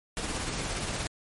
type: noise with tremolo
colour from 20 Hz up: pink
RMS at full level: -31 dBFS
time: 0.17-1.07 s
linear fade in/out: 0 ms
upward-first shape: triangle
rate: 17 Hz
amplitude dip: 40%
effects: MP3 48 kbps